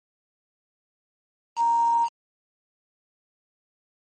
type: tone with quantisation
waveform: sine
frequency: 932.3 Hz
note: A#5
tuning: in tune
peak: -18 dBFS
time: 1.56-2.09 s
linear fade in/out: 50 ms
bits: 6
effects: MP3 32 kbps